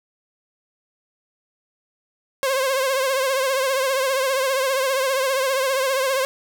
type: tone with vibrato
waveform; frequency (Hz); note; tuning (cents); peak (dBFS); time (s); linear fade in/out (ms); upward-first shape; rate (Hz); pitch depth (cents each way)
sawtooth; 532; C5; +29; -15; 2.43-6.25; 0; triangle; 15; 83
effects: none